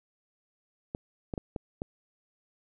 clicks, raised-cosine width 2 ms, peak -20 dBFS, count 5, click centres 0.949 / 1.338 / 1.378 / 1.562 / 1.819 s, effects none

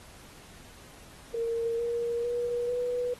sine tone with pitch steps, 462 / 471.4 / 481.1 / 490.9 Hz, A#4 / A#4 / B4 / B4, -16 / +19 / -45 / -10 cents, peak -27 dBFS, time 1.34-3.14 s, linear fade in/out 5 ms, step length 450 ms, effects pink hiss -52 dBFS RMS until 3.19 s + AAC 32 kbps

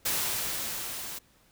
white noise with level ramp, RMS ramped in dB -28 to -39 dBFS, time 0.05-1.19 s, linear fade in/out 10 ms, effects pink hiss -63 dBFS RMS until 1.51 s

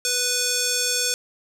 square tone with band-pass filter, 493.9 Hz, B4, in tune, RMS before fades -23 dBFS, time 0.05-1.14 s, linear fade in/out 0 ms, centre 6700 Hz, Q 1.7, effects none

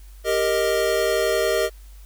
square chord, Eb major, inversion first, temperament equal with one note detuned, 395.2 / 466.2 / 622.3 Hz, G4 / Bb4 / Eb5, +14 / 0 / 0 cents, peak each -25 / -24 / -23 dBFS, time 0.24-1.7 s, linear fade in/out 50 ms, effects added 49 Hz sine -40 dBFS peak until 2.05 s + white hiss -55 dBFS RMS until 2.05 s

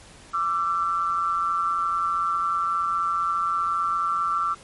sine tone pair together, 1168.9 / 1344 Hz, D6 / E6, -9 / +33 cents, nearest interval major second, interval 242 cents, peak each -24 dBFS, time 0.33-4.55 s, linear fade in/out 20 ms, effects pink hiss -48 dBFS RMS until 4.63 s + MP3 48 kbps

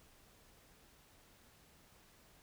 silence, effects pink hiss -65 dBFS RMS until 2.42 s

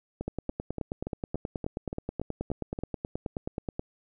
two click trains, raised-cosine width 2 ms, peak -20 / -18 dBFS, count 10 / 34, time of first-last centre 0.21-2.789 / 0.28-3.794 s, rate 3.49 / 9.39 Hz, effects none

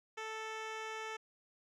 10% pulse tone with low-pass filter, 440 Hz, A4, in tune, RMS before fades -43 dBFS, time 0.17-1.17 s, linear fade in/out 10 ms, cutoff 5300 Hz, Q 0.8, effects none

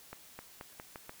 accelerating click train, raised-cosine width 0.5 ms, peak -28 dBFS, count 6, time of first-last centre 0.13-1.094 s, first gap 260 ms, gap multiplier 0.85, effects white hiss -56 dBFS RMS until 1.2 s

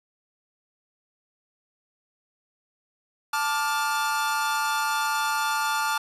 45% pulse chord, D minor, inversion second, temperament equal with one note detuned, 880 / 1174.7 / 1414 Hz, A5 / D6 / F6, 0 / 0 / +21 cents, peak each -27 / -29 / -28 dBFS, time 3.33-5.98 s, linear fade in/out 5 ms, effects resampled to 32000 Hz + 10-bit

